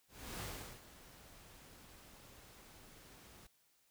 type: noise with ADSR envelope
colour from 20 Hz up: pink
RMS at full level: -44 dBFS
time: 0.08-3.47 s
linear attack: 330 ms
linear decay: 390 ms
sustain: -15 dB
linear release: 6 ms
effects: white hiss -74 dBFS RMS until 3.9 s